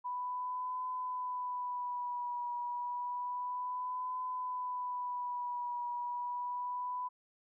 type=tone with vibrato; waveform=sine; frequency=987.8 Hz; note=B5; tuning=in tune; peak=-35 dBFS; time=0.04-7.09 s; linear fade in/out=20 ms; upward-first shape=triangle; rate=0.3 Hz; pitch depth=39 cents each way; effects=none